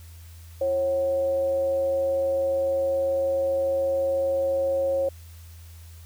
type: tone with frequency modulation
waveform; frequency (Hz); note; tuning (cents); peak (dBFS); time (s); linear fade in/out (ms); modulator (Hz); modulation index
sine; 544; C#5; -33; -21; 0.61-5.09; 5; 207; 0.24
effects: added 83 Hz sine -42 dBFS peak until 6.05 s + white hiss -54 dBFS RMS until 6.05 s